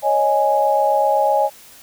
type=chord; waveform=sine; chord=C# suspended second; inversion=none; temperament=equal; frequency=554.4 / 622.3 / 830.6 Hz; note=C#5 / D#5 / G#5; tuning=0 / 0 / 0 cents; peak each=-19 / -19 / -16 dBFS; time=0.02-1.5 s; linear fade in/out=50 ms; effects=white hiss -44 dBFS RMS until 1.82 s